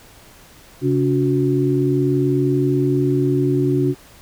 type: tone cluster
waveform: sine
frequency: 135.5 / 285.5 / 365.8 Hz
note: C#3 / D4 / F#4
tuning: -39 / -49 / -20 cents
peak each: -19 dBFS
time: 0.81-3.95 s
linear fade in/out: 50 ms
effects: pink hiss -46 dBFS RMS until 4.21 s